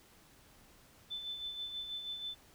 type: tone with tremolo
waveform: sine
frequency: 3520 Hz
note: A7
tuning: in tune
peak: -37 dBFS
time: 1.1-2.35 s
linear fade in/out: 20 ms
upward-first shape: sine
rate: 6.2 Hz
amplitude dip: 50%
effects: pink hiss -62 dBFS RMS until 2.54 s